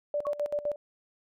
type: tone with tremolo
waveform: sine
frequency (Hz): 586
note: D5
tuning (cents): -4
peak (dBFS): -26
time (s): 0.14-0.76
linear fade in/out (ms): 2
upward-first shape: square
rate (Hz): 7.8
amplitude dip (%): 80
type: tone with exponential decay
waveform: sine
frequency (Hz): 1112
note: C#6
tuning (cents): +5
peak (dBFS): -30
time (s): 0.25-0.34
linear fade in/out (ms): 5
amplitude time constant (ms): 18
effects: none